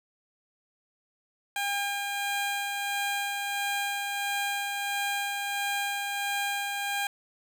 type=tone with tremolo; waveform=15% pulse; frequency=805 Hz; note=G5; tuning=46 cents sharp; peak=-21 dBFS; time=1.56-7.07 s; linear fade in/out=2 ms; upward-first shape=sine; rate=1.5 Hz; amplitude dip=30%; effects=none